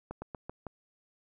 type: slowing click train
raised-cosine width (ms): 1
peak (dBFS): -25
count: 5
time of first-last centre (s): 0.11-0.667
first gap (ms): 110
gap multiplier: 1.16
effects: none